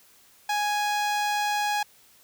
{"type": "tone with notch filter", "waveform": "sawtooth", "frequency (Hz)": 830.6, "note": "G#5", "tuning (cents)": 0, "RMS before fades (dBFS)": -26, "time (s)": [0.49, 1.83], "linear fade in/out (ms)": 5, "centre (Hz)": 11000, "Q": 1.2, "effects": ["white hiss -57 dBFS RMS until 2.23 s"]}